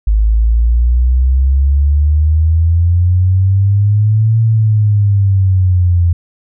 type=exponential two-way sweep; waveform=sine; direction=up then down; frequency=51.91 to 113.4 to 85 Hz; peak=-7 dBFS; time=0.07-6.13 s; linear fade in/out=5 ms; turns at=4.41 s; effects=none